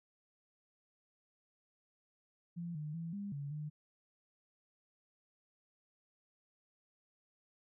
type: tone with pitch steps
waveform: sine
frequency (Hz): 171.2 / 151.2 / 166.2 / 201.5 / 142.2 / 150.7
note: F3 / D#3 / E3 / G3 / C#3 / D3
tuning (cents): -34 / -49 / +15 / +48 / +45 / +45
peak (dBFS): -39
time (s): 2.56-3.7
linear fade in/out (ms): 20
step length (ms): 190
effects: none